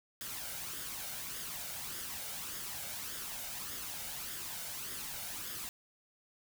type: noise with flanger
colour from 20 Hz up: white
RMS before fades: -42 dBFS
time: 0.21-5.69 s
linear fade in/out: 0 ms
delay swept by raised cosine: 0.59 to 1.39 ms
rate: 1.7 Hz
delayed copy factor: +0.5
effects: none